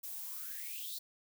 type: noise with high-pass filter sweep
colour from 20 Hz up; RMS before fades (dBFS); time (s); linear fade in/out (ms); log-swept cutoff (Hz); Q
violet; -43; 0.03-0.99; 10; 580 to 4300; 9.2
effects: none